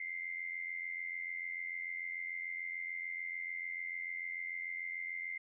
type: tone with amplitude modulation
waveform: sine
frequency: 2090 Hz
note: C7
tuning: 2 cents flat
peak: -35 dBFS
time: 0-5.38 s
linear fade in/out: 5 ms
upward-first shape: sine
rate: 86.8 Hz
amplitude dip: 75%
effects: none